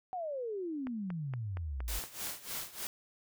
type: exponential sweep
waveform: sine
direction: down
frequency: 760 to 48.35 Hz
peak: -35 dBFS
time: 0.13-1.99 s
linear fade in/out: 0 ms
type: click train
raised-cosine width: 0.5 ms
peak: -29 dBFS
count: 7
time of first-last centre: 0.87-2.272 s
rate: 4.28 Hz
type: noise with tremolo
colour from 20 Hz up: white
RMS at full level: -38 dBFS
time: 1.88-2.87 s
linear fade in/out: 0 ms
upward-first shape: sine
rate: 3.3 Hz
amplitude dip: 85%
effects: none